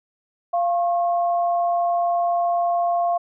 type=tone pair together; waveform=sine; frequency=693 / 1083.5 Hz; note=F5 / C#6; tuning=-14 / -40 cents; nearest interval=minor sixth; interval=774 cents; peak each=-18 / -29 dBFS; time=0.53-3.18 s; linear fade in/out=10 ms; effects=none